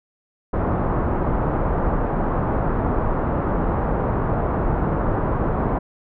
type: low-pass noise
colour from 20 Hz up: pink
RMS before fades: -21 dBFS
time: 0.53-5.79 s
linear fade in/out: 10 ms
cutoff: 1200 Hz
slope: 24 dB/octave
effects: none